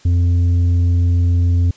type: tone with tanh clipping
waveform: sine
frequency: 87.31 Hz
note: F2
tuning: in tune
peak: -12 dBFS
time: 0.05-1.71 s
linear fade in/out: 5 ms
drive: 5 dB
effects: white hiss -48 dBFS RMS until 1.76 s + resampled to 16000 Hz